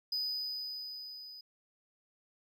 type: tone with level ramp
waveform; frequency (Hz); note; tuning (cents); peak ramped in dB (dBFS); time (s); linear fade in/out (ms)
triangle; 4983; D#8; +2; -30 to -46; 0.12-1.41; 5
effects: none